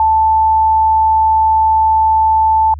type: tone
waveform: sine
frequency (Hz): 880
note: A5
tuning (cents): 0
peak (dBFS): -8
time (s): 0-2.74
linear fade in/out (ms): 2
effects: added 75 Hz sine -25 dBFS peak until 2.79 s